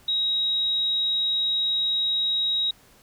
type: tone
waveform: sine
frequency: 3810 Hz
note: A#7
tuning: 37 cents sharp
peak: -21 dBFS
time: 0.08-2.71 s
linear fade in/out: 5 ms
effects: pink hiss -55 dBFS RMS until 3.02 s